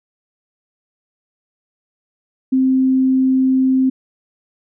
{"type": "tone", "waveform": "sine", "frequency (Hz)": 261.6, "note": "C4", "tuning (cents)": 0, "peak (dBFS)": -11, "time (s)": [2.52, 3.9], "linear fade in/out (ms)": 10, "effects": []}